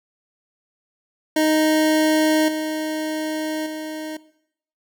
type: tone with level steps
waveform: 25% pulse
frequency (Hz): 311.1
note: D#4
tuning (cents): 0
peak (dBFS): -12 / -20 / -25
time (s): 1.36-4.17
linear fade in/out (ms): 5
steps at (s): 2.48 / 3.66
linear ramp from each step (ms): 5
effects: noise-tail reverb RT60 0.7 s tail -18 dB re dry